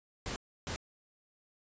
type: noise bursts at uneven times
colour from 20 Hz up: pink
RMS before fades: -38 dBFS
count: 2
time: 0.26-0.36 / 0.67-0.76 s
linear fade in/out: 0 ms
effects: resampled to 16000 Hz